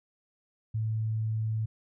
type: tone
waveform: sine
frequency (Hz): 110.1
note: A2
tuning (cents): +2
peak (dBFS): -27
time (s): 0.74-1.66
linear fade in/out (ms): 10
effects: none